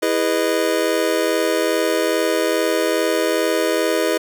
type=chord; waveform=square; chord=E major seventh; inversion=none; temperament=just; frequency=329.6 / 412 / 494.4 / 618.1 Hz; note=E4 / G#4 / B4 / D#5; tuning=0 / -14 / +2 / -12 cents; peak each=-23 dBFS; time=0.02-4.18 s; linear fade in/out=10 ms; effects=none